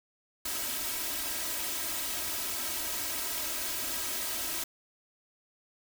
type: noise with comb filter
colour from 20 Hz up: white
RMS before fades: -34 dBFS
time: 0.45-4.64 s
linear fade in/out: 5 ms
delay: 3.1 ms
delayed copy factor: +0.85
effects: none